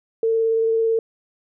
sine tone with vibrato, 450.7 Hz, A4, 42 cents sharp, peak -16 dBFS, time 0.23-0.99 s, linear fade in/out 2 ms, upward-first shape sine, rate 18 Hz, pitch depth 12 cents each way, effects none

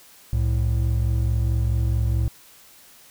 triangle tone pair together, 65.41 / 110 Hz, C2 / A2, 0 / 0 cents, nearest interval major sixth, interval 900 cents, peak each -19 / -20 dBFS, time 0.33-2.28 s, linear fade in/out 0 ms, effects white hiss -50 dBFS RMS until 3.1 s

